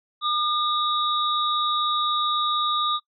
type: tone cluster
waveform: sine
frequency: 1212 / 3548 / 3801 Hz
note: D#6 / A7 / A#7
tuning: -46 / +14 / +33 cents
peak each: -23 / -30 / -27 dBFS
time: 0.21-3 s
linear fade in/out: 50 ms
effects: noise-tail reverb RT60 0.1 s tail -21 dB re dry